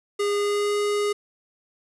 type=tone with pitch glide; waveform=square; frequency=408.5 to 412.5 Hz; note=G#4 to G#4; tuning=-29 to -12 cents; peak=-22 dBFS; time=0.19-1.13 s; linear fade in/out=10 ms; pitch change=+17 cents; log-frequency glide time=0.34-0.78 s; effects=resampled to 24000 Hz + 8-bit